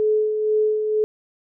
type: tone with tremolo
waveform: sine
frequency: 428.9 Hz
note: A4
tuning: 44 cents flat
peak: -15 dBFS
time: 0-1.04 s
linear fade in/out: 0 ms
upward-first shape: sine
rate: 2.1 Hz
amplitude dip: 45%
effects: none